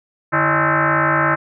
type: tone with frequency modulation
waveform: sine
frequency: 147.6 Hz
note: D3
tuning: 9 cents sharp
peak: -13 dBFS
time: 0.32-1.36 s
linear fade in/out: 20 ms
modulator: 238 Hz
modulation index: 7.1
effects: none